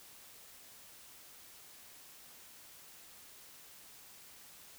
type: silence
effects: white hiss -56 dBFS RMS until 4.78 s